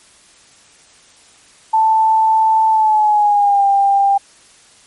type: tone with pitch glide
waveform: sine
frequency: 882 to 794.9 Hz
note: A5 to G5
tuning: +4 to +24 cents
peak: -9 dBFS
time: 1.73-4.18 s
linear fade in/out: 10 ms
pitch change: -180 cents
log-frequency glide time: 2.7-3.65 s
effects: white hiss -47 dBFS RMS until 4.86 s + MP3 48 kbps